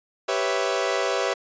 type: chord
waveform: sawtooth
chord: C# half-diminished seventh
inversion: second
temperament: equal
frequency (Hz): 392 / 493.9 / 554.4 / 659.3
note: G4 / B4 / C#5 / E5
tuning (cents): 0 / 0 / 0 / 0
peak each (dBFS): -24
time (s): 0.28-1.34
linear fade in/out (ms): 10
effects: resampled to 16000 Hz